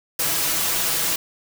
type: noise with comb filter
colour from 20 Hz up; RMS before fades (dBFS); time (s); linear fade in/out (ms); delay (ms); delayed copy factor
white; -22; 0.19-1.16; 5; 6.1; +0.6
effects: none